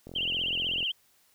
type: click train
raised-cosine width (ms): 2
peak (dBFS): -30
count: 34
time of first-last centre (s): 0.07-0.829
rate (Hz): 43.5
type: tone with vibrato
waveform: sine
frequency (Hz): 2960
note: F#7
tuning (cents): 0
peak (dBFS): -27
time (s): 0.15-0.92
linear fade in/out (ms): 10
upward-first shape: triangle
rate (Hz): 16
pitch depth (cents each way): 160
effects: white hiss -65 dBFS RMS until 1.34 s